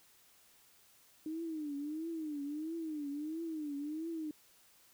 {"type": "tone with vibrato", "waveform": "sine", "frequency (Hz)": 306.8, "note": "D#4", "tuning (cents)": -24, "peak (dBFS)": -37, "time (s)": [1.26, 4.31], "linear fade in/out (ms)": 2, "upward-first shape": "triangle", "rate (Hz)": 1.5, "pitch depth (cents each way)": 160, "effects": ["white hiss -65 dBFS RMS until 4.93 s"]}